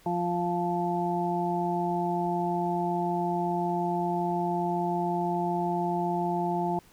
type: harmonic tone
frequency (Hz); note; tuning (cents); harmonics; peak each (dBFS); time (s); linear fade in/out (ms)
174.61; F3; 0; 1 / 2 / 4 / 5; -31 / -31 / -31 / -31; 0.06-6.79; 2
effects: pink hiss -58 dBFS RMS until 6.92 s